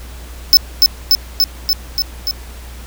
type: tone with echo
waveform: square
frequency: 5260 Hz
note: E8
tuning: 5 cents flat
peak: -3 dBFS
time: 0.53-0.57 s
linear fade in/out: 0 ms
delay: 290 ms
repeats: 6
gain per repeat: -2 dB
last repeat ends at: 2.31 s
effects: added 60 Hz sine -30 dBFS peak until 2.86 s + pink hiss -38 dBFS RMS until 2.86 s